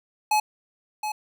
square tone with echo, 851 Hz, G#5, 42 cents sharp, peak -19 dBFS, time 0.31-0.4 s, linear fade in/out 5 ms, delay 720 ms, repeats 1, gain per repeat -8 dB, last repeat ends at 1.12 s, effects none

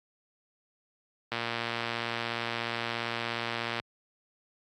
click train, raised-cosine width 0.3 ms, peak -15 dBFS, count 291, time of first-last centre 1.32-3.799 s, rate 117 Hz, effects high-pass 80 Hz 12 dB/octave + AAC 64 kbps

